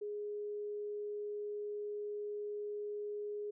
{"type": "tone", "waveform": "sine", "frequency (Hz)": 415.3, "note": "G#4", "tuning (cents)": 0, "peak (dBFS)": -38, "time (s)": [0.01, 3.51], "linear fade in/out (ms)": 10, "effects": []}